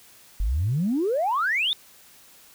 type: exponential sweep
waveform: sine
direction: up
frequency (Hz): 43.65 to 3729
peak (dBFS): -20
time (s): 0.4-1.73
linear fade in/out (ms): 0
effects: tanh soft clip ceiling -16 dBFS + white hiss -52 dBFS RMS until 2.54 s